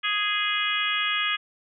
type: harmonic tone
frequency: 415.3 Hz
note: G#4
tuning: in tune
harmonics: 3 / 4 / 5 / 6 / 7 / 8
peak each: -30 / -30 / -30 / -30 / -30 / -30 dBFS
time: 0.03-1.37 s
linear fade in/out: 20 ms
effects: none